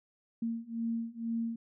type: beating tone pair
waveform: sine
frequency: 228.6 / 230.7 Hz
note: A#3 / A#3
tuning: -34 / -18 cents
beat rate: 2.1 Hz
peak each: -36 / -35 dBFS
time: 0.42-1.56 s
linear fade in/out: 5 ms
effects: none